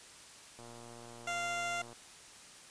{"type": "click train", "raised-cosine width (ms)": 1, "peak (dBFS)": -38, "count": 159, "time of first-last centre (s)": [0.59, 1.929], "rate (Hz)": 118}
{"type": "tone", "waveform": "15% pulse", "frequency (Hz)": 694, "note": "F5", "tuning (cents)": -11, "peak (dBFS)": -28, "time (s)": [1.27, 1.82], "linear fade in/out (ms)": 5}
{"effects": ["white hiss -54 dBFS RMS until 2.7 s", "resampled to 22050 Hz"]}